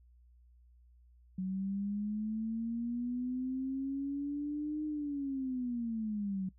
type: linear two-way sweep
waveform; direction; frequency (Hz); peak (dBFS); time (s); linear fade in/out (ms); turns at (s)
sine; up then down; 185 to 306 to 185; -33; 1.38-6.49; 5; 4.85
effects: noise-tail reverb RT60 0.1 s tail -20 dB re dry + added 60 Hz sine -59 dBFS peak until 6.58 s